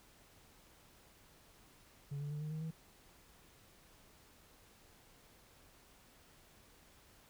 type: tone with pitch steps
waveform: sine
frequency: 141.8 / 145.37 / 149.02 / 152.77 / 156.61 / 160.55 Hz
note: C#3 / D3 / D3 / D#3 / D#3 / E3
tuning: +40 / -17 / +26 / -31 / +12 / -45 cents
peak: -36 dBFS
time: 2.11-2.71 s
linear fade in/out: 10 ms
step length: 100 ms
effects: tanh soft clip ceiling -38 dBFS + pink hiss -64 dBFS RMS until 7.29 s